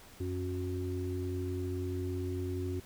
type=harmonic tone; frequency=91.2 Hz; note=F#2; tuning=24 cents flat; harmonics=1 / 3 / 4; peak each=-35 / -40 / -38 dBFS; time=0.2-2.8 s; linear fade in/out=5 ms; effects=pink hiss -55 dBFS RMS until 2.85 s